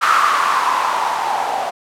violet noise with low-pass filter sweep, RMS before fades -17 dBFS, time 0.01-1.71 s, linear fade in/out 20 ms, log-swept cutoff 1300 to 750 Hz, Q 6.3, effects none

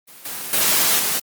white noise with level steps, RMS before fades -42 / -29 / -17 / -21 dBFS, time 0.07-1.2 s, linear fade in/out 20 ms, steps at 0.25 / 0.53 / 0.99 s, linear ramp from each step 2 ms, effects high-pass 150 Hz 12 dB/octave + Opus 24 kbps

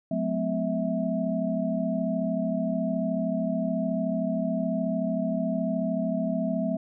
sine tone cluster, 181.7 / 215.3 / 254.2 / 650 Hz, F#3 / A3 / C4 / E5, -31 / -37 / -50 / -24 cents, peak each -30 dBFS, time 0.11-6.77 s, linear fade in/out 5 ms, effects none

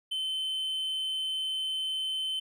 triangle tone, 3069 Hz, G7, 37 cents flat, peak -28 dBFS, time 0.11-2.4 s, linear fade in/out 10 ms, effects none

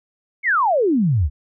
sine exponential sweep, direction down, 2277 to 64.5 Hz, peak -14 dBFS, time 0.43-1.3 s, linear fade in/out 50 ms, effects none

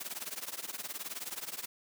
white noise with tremolo, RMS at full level -37 dBFS, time 0-1.66 s, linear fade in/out 10 ms, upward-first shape triangle, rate 19 Hz, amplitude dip 95%, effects high-pass 200 Hz 12 dB/octave

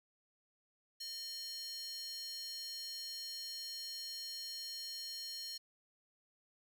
square tone with high-pass filter, 609 Hz, D#5, 37 cents flat, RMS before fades -45 dBFS, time 1-5.58 s, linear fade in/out 10 ms, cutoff 4500 Hz, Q 4.7, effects none

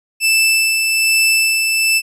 sawtooth tone with tremolo, 2643 Hz, E7, 4 cents sharp, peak -7 dBFS, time 0.2-2.02 s, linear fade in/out 50 ms, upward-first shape sine, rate 1.2 Hz, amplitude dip 35%, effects resampled to 32000 Hz

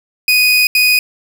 30% pulse tone bursts at uneven times, 2489 Hz, D#7, in tune, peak -6 dBFS, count 2, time 0.28-0.67 / 0.75-0.99 s, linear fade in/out 2 ms, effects none

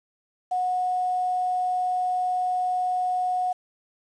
sine tone with quantisation, 731 Hz, F#5, 21 cents flat, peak -22 dBFS, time 0.51-3.53 s, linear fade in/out 10 ms, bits 8, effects resampled to 22050 Hz

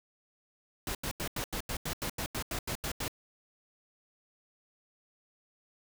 pink noise bursts, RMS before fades -35 dBFS, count 14, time 0.87-3.081 s, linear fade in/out 2 ms, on 79 ms, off 85 ms, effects none

